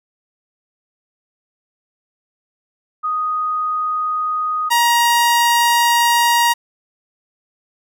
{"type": "tone pair in turn", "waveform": ["sine", "sawtooth"], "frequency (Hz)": [1244.5, 945.1], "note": ["D#6", "A#5"], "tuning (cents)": [0, 24], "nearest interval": "perfect fourth", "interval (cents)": 476, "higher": "first", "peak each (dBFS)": [-17, -8], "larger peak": "second", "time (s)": [[3.03, 4.7], [4.7, 6.54]], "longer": "second", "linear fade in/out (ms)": 20, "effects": []}